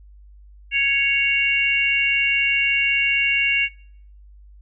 harmonic tone, 554.4 Hz, C#5, in tune, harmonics 3 / 4 / 5, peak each -28 / -20 / -19 dBFS, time 0.71-3.69 s, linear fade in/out 50 ms, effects noise-tail reverb RT60 0.6 s tail -23 dB re dry + added 50 Hz sine -43 dBFS peak until 4.61 s

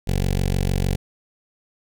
15% pulse tone with notch filter, 46.57 Hz, F#1, 12 cents sharp, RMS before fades -21 dBFS, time 0.07-0.96 s, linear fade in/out 10 ms, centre 1200 Hz, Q 0.87, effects none

